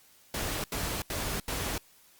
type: noise bursts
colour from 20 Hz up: pink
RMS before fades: -33 dBFS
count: 4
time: 0.34-1.78 s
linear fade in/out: 2 ms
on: 300 ms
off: 80 ms
effects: white hiss -60 dBFS RMS until 2.19 s + Opus 48 kbps